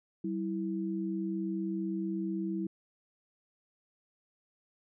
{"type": "tone pair together", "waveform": "sine", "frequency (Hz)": [191.72, 327.4], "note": ["G3", "E4"], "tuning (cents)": [-38, -12], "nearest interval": "major sixth", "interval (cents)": 926, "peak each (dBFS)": [-34, -34], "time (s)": [0.24, 2.67], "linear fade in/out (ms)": 5, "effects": []}